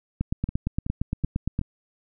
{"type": "two click trains", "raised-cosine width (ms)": 5, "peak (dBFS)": [-17, -12], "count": [4, 13], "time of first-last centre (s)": [[0.49, 1.614], [0.21, 1.591]], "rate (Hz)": [2.67, 8.69], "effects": []}